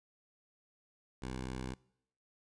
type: tone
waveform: 10% pulse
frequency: 64 Hz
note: C2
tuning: 38 cents flat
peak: -31 dBFS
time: 1.22-1.74 s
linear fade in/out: 5 ms
effects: noise-tail reverb RT60 0.7 s tail -23 dB re dry + resampled to 22050 Hz